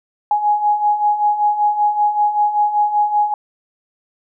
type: beating tone pair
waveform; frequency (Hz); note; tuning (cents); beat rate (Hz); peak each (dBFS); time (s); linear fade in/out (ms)
sine; 830.6 / 835.8; G#5 / G#5; 0 / +11; 5.2; -20 / -14; 0.31-3.34; 2
effects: none